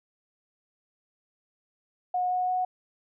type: tone with pitch steps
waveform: sine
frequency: 726 / 730.6 / 735.3 Hz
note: F#5 / F#5 / F#5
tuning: -33 / -22 / -11 cents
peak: -24 dBFS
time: 2.14-2.65 s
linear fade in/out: 5 ms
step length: 170 ms
effects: none